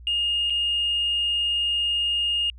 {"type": "tone with dropouts", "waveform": "sine", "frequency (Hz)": 2841, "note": "F7", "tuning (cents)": 29, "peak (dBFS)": -20, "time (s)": [0.07, 2.5], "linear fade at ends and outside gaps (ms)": 1, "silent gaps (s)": [0.499, 0.504], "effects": ["tanh soft clip ceiling -16 dBFS", "added 60 Hz sine -41 dBFS peak until 2.58 s"]}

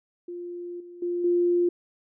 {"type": "tone with level steps", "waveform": "sine", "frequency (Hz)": 350.2, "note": "F4", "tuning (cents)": 5, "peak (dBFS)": [-33, -41, -25, -19], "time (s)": [0.28, 1.69], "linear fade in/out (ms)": 5, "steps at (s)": [0.8, 1.02, 1.24], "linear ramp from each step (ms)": 5, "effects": []}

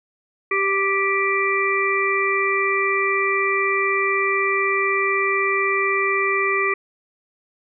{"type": "harmonic tone", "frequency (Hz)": 392, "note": "G4", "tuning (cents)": 0, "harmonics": [1, 3, 5, 6], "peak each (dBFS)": [-23, -23, -23, -23], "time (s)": [0.51, 6.74], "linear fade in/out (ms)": 5, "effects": []}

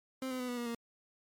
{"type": "tone with pitch steps", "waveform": "30% pulse", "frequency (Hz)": [261.6, 255.8, 250.1, 244.5, 239.1, 233.7], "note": ["C4", "C4", "B3", "B3", "A#3", "A#3"], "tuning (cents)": [0, -39, 22, -17, 44, 5], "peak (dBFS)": -33, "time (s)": [0.22, 0.748], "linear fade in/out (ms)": 2, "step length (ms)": 88, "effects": ["MP3 96 kbps"]}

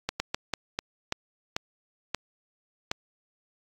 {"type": "slowing click train", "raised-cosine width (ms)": 0.2, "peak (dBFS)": -10, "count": 9, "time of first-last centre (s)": [0.09, 2.915], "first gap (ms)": 110, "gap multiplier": 1.32, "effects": ["AAC 64 kbps"]}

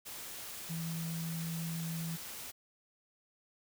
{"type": "tone in noise", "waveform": "sine", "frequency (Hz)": 164.81, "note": "E3", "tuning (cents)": 0, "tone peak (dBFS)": -36, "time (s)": [0.69, 2.17], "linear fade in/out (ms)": 20, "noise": "white", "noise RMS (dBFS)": -45, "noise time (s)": [0.05, 2.52], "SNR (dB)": 6, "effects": []}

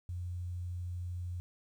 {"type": "tone with quantisation", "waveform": "sine", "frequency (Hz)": 88.7, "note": "F2", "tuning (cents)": 27, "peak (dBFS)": -36, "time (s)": [0.09, 1.4], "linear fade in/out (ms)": 0, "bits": 11, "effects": []}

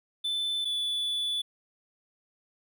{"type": "tone pair in turn", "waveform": "triangle", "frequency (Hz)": [3520, 3460], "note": ["A7", "A7"], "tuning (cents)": [0, -30], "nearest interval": "unison", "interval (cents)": 30, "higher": "first", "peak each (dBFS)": -26, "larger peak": "neither", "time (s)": [[0.24, 0.65], [0.65, 1.42]], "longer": "second", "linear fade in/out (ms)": 10, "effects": []}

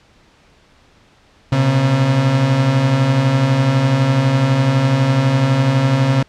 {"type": "beating tone pair", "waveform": "35% pulse", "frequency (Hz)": [122.8, 134.8], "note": ["B2", "C#3"], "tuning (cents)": [-9, -48], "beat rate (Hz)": 12, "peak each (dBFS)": [-18, -11], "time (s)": [1.52, 6.23], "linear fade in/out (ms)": 5, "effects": ["pink hiss -51 dBFS RMS until 6.28 s", "low-pass 5000 Hz 12 dB/octave"]}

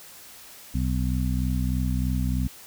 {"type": "harmonic tone", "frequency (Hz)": 63.2, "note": "B1", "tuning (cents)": 41, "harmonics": [1, 2, 3, 4], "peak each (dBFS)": [-25, -28, -30, -31], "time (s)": [0.74, 2.48], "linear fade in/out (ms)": 10, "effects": ["white hiss -46 dBFS RMS until 2.66 s"]}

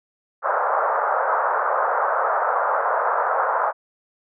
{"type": "band-pass noise", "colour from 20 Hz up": "white", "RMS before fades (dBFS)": -21, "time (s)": [0.42, 3.73], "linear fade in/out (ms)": 50, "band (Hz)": [500, 1400], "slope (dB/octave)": 48, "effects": []}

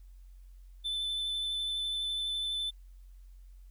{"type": "tone with vibrato", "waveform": "triangle", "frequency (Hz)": 3520, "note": "A7", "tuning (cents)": 0, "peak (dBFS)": -30, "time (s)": [0.84, 2.71], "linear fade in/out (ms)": 20, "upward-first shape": "sine", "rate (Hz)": 12, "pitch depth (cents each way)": 12, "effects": ["added 45 Hz sine -49 dBFS peak until 3.7 s", "white hiss -74 dBFS RMS until 3.7 s"]}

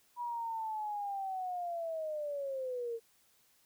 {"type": "linear sweep", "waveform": "sine", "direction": "down", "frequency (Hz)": [973, 452], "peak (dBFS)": -35, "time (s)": [0.16, 3], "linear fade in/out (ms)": 50, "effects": ["white hiss -69 dBFS RMS until 3.65 s"]}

